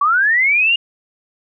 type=linear sweep; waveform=sine; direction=up; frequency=1108.7 to 2862 Hz; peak=-11 dBFS; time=0.01-0.76 s; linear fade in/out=5 ms; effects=none